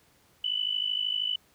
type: tone with amplitude modulation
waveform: sine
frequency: 2985 Hz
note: F#7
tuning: 15 cents sharp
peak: -23 dBFS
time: 0.44-1.36 s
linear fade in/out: 5 ms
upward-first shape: sine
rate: 52.9 Hz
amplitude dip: 80%
effects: pink hiss -63 dBFS RMS until 1.54 s + high-pass 60 Hz 12 dB/octave